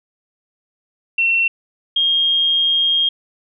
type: tone pair in turn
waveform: sine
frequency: 2712 / 3234 Hz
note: E7 / G#7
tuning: +49 / -47 cents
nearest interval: minor third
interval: 304 cents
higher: second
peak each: -13 dBFS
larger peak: neither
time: 1.18-1.48 / 1.96-3.09 s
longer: second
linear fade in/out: 5 ms
effects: none